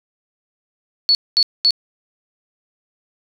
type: tone bursts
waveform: sine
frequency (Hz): 4419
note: C#8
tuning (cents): -6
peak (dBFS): -10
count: 3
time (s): 1.09-1.707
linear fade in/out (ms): 0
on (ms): 59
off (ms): 220
effects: none